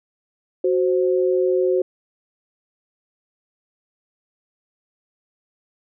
sine tone pair together, 370 / 523.3 Hz, F#4 / C5, 0 / 0 cents, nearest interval tritone, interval 600 cents, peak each -17 / -21 dBFS, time 0.64-1.82 s, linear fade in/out 5 ms, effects none

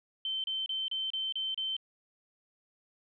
sine tone bursts, 3094 Hz, G7, 23 cents flat, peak -31 dBFS, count 7, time 0.25-1.766 s, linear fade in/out 2 ms, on 190 ms, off 31 ms, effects none

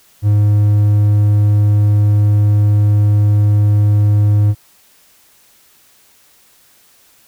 triangle tone, 103.83 Hz, G#2, in tune, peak -6 dBFS, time 0.22-4.55 s, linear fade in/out 50 ms, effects white hiss -50 dBFS RMS until 7.27 s

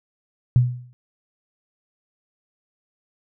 sine tone with exponential decay, 123.47 Hz, B2, in tune, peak -9 dBFS, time 0.56-0.93 s, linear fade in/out 0 ms, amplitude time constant 79 ms, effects none

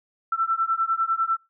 sine beating tone pair, 1332 / 1342 Hz, E6 / E6, +18 / +31 cents, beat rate 10 Hz, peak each -24 dBFS, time 0.32-1.37 s, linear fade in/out 5 ms, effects noise-tail reverb RT60 0.2 s tail -20 dB re dry

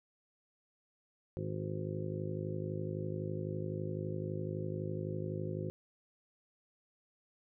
harmonic tone with a mistuned harmonic, 51.9 Hz, G#1, in tune, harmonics 2 / 3 / 4 / 5 / 6 / 7 / 8 / 9 / 10, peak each -41 / -40 / -47 / -50 / -49 / -42 / -52 / -52 / -46 dBFS, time 1.37-5.7 s, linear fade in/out 0 ms, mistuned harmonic 8, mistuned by -24 cents, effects none

